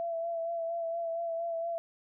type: tone with vibrato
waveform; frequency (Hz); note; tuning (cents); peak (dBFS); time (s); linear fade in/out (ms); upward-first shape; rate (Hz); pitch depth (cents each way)
sine; 670; E5; +28; -31; 0-1.78; 0; sine; 4.3; 27
effects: none